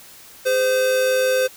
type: tone pair together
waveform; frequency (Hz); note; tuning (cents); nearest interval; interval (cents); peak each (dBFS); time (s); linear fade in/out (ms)
square; 408.7 / 514.9; G#4 / C5; -28 / -28; major third; 400; -29 / -17; 0.45-1.48; 20
effects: white hiss -44 dBFS RMS until 1.56 s